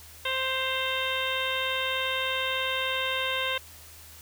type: harmonic tone with a mistuned harmonic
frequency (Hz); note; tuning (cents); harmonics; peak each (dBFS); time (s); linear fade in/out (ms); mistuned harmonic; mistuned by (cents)
523.3; C5; 0; 1 / 2 / 3 / 4 / 5 / 6 / 7; -34 / -34 / -34 / -34 / -34 / -34 / -34; 0.25-3.58; 5; 5; +49
effects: added 79 Hz sine -52 dBFS peak until 4.21 s + white hiss -49 dBFS RMS until 4.21 s